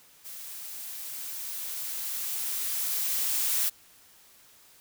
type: noise with level ramp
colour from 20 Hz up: blue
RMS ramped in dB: -42 to -26 dBFS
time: 0.24-3.7 s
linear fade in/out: 20 ms
effects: white hiss -57 dBFS RMS until 4.8 s